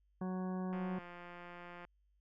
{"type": "harmonic tone", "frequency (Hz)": 185, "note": "F#3", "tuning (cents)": 0, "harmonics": [1, 2, 3, 4, 5, 6, 8, 9], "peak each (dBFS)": [-37, -46, -51, -50, -54, -53, -62, -62], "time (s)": [0.21, 0.99], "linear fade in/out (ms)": 5}
{"type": "click train", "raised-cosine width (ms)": 0.5, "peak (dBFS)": -36, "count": 197, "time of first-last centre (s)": [0.73, 1.85], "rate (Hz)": 175}
{"effects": ["added 50 Hz sine -70 dBFS peak until 2.2 s"]}